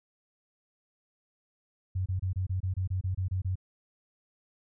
sine tone bursts, 93.3 Hz, F#2, 15 cents sharp, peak -27 dBFS, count 12, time 1.95-3.556 s, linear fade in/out 10 ms, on 110 ms, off 26 ms, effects none

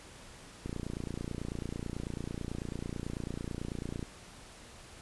click train, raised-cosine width 3 ms, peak -24 dBFS, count 99, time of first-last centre 0.66-4.028 s, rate 29.1 Hz, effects pink hiss -52 dBFS RMS until 5.01 s + resampled to 24000 Hz

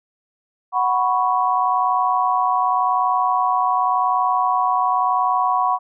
sine chord, F# suspended fourth, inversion none, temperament equal, 740 / 987.8 / 1108.7 Hz, F#5 / B5 / C#6, 0 / 0 / 0 cents, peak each -20 dBFS, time 0.72-5.79 s, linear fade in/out 50 ms, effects none

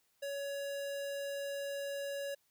square tone, 561 Hz, C#5, 21 cents sharp, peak -38 dBFS, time 0.22-2.35 s, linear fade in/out 10 ms, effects white hiss -75 dBFS RMS until 2.5 s

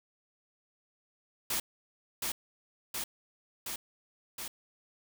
white noise with echo, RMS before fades -32 dBFS, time 1.5-1.6 s, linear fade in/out 5 ms, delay 720 ms, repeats 4, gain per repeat -2 dB, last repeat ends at 4.48 s, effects none

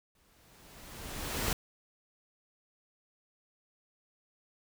pink noise with exponential growth, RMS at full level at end -30 dBFS, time 0.15-1.53 s, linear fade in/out 2 ms, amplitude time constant 300 ms, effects none

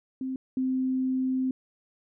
sine tone pair in turn, 261.6 / 259.6 Hz, C4 / C4, 0 / -13 cents, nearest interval unison, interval 13 cents, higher first, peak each -29 / -24 dBFS, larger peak second, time 0.21-0.36 / 0.57-1.51 s, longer second, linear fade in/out 2 ms, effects none

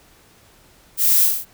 violet noise with echo, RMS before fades -17 dBFS, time 0.97-1.29 s, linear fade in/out 50 ms, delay 41 ms, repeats 4, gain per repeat -3 dB, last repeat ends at 1.454 s, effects pink hiss -52 dBFS RMS until 1.53 s

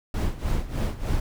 brown noise with tremolo, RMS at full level -23 dBFS, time 0.14-1.2 s, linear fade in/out 2 ms, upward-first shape sine, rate 3.3 Hz, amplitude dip 80%, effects none

